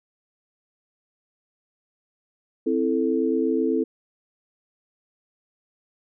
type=chord; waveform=sine; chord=A minor; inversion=first; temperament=equal; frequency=261.6 / 329.6 / 440 Hz; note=C4 / E4 / A4; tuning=0 / 0 / 0 cents; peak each=-24 dBFS; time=2.66-3.84 s; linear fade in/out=10 ms; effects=none